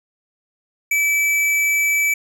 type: tone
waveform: square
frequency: 2306 Hz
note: D7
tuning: 32 cents flat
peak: -16 dBFS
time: 0.91-2.14 s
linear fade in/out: 5 ms
effects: none